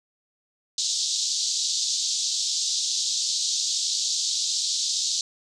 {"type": "band-pass noise", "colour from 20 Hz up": "pink", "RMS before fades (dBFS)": -26, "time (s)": [0.78, 5.21], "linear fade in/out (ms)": 2, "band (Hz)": [3700, 7400], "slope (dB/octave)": 48, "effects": []}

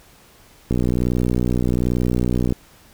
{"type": "click train", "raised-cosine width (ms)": 3, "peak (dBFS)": -7, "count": 112, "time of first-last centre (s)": [0.71, 2.524], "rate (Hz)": 61.2, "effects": ["pink hiss -50 dBFS RMS until 2.93 s"]}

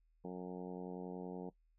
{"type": "harmonic tone", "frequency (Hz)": 90.6, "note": "F#2", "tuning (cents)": -36, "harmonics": [2, 3, 4, 5, 6, 7, 8, 9, 10], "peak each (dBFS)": [-46, -50, -50, -48, -56, -58, -57, -57, -61], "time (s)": [0.24, 1.5], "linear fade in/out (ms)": 10, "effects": ["noise-tail reverb RT60 0.1 s tail -20 dB re dry", "added 40 Hz sine -70 dBFS peak until 1.78 s"]}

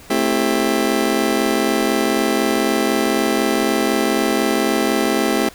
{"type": "chord", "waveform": "30% pulse", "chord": "A minor seventh", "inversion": "none", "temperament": "just", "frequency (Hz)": [220, 264, 330, 396], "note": ["A3", "C4", "E4", "G4"], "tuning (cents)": [0, 16, 2, 18], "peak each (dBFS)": -19, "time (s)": [0.1, 5.49], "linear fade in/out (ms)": 5, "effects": ["pink hiss -42 dBFS RMS until 5.54 s"]}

